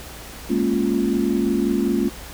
sine chord, Bb minor seventh, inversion third, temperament equal, 207.7 / 233.1 / 277.2 / 349.2 Hz, Ab3 / Bb3 / Db4 / F4, 0 / 0 / 0 / 0 cents, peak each -23 dBFS, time 0.49-2.1 s, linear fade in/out 20 ms, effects added 60 Hz sine -42 dBFS peak until 2.33 s + pink hiss -38 dBFS RMS until 2.33 s

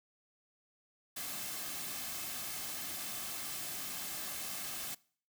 white noise with comb filter, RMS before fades -41 dBFS, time 1.16-4.95 s, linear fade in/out 10 ms, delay 2.1 ms, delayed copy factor -0.5, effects noise-tail reverb RT60 0.5 s tail -23 dB re dry

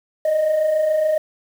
sine tone pair together, 595.2 / 622.3 Hz, D5 / D#5, +23 / 0 cents, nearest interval minor second, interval 77 cents, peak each -23 / -14 dBFS, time 0.25-1.18 s, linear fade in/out 5 ms, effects tanh soft clip ceiling -13 dBFS + 7-bit

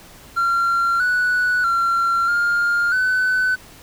triangle tone with pitch steps, 1376 / 1478 / 1369 / 1408 / 1508 Hz, F6 / F#6 / F6 / F6 / F#6, -26 / -2 / -35 / +14 / +32 cents, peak -13 dBFS, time 0.36-3.56 s, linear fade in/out 20 ms, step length 640 ms, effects tanh soft clip ceiling -10 dBFS + pink hiss -44 dBFS RMS until 3.82 s

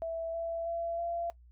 sine tone with pitch steps, 659.3 / 667 / 674.7 / 682.6 Hz, E5 / E5 / E5 / F5, 0 / +20 / +40 / -40 cents, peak -32 dBFS, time 0.02-1.3 s, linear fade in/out 0 ms, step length 320 ms, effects noise-tail reverb RT60 0.1 s tail -18 dB re dry + added 60 Hz sine -54 dBFS peak until 1.51 s

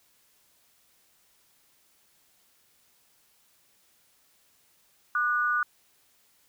sine tone pair together, 1200 / 1466.1 Hz, D6 / F#6, +37 / -16 cents, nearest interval minor third, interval 347 cents, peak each -27 / -25 dBFS, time 5.15-5.63 s, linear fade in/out 2 ms, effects white hiss -65 dBFS RMS until 6.48 s

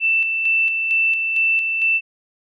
sine tone with tremolo, 2664 Hz, E7, 18 cents sharp, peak -14 dBFS, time 0-2.01 s, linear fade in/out 50 ms, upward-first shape square, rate 2.2 Hz, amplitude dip 40%, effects none

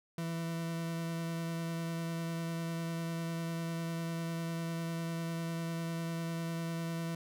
40% pulse tone with vibrato, 166 Hz, E3, 12 cents sharp, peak -34 dBFS, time 0.18-7.15 s, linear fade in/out 2 ms, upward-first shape sine, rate 10 Hz, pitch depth 12 cents each way, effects none

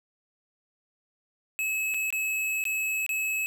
square tone with dropouts, 2583 Hz, E7, 36 cents flat, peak -27 dBFS, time 1.59-3.46 s, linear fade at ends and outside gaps 0 ms, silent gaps 1.94-1.944 / 2.104-2.126 / 2.64-2.653 / 3.064-3.092 s, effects none

